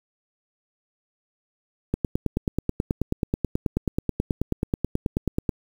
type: click train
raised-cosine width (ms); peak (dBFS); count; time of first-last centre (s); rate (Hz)
3; -9; 34; 1.94-5.492; 9.29
effects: 7-bit